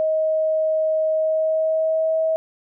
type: tone with pitch glide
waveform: sine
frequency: 630 to 641 Hz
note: D#5 to E5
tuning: +21 to -49 cents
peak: -17 dBFS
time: 0-2.36 s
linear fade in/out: 0 ms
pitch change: +30 cents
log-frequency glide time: 1.13-2.16 s
effects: none